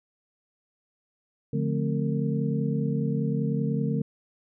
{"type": "tone cluster", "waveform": "sine", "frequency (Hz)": [145.2, 175.4, 216.1, 261.2, 457.1], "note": ["D3", "F3", "A3", "C4", "A#4"], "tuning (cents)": [-19, 8, -31, -3, -34], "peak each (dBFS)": [-27, -32, -29, -33, -34], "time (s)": [1.53, 4.02], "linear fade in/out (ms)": 5, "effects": []}